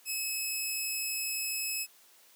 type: tone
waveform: 10% pulse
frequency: 2581 Hz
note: E7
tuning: 37 cents flat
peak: -23 dBFS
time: 0.05-1.87 s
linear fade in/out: 50 ms
effects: white hiss -60 dBFS RMS until 2.35 s + high-pass 300 Hz 12 dB/octave